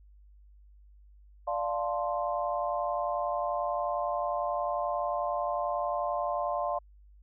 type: chord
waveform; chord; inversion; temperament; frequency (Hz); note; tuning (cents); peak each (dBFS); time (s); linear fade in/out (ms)
sine; D minor seventh; none; equal; 587.3 / 698.5 / 880 / 1046.5; D5 / F5 / A5 / C6; 0 / 0 / 0 / 0; -33 / -32 / -38 / -34; 1.47-6.79; 10
effects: added 50 Hz sine -53 dBFS peak until 7.22 s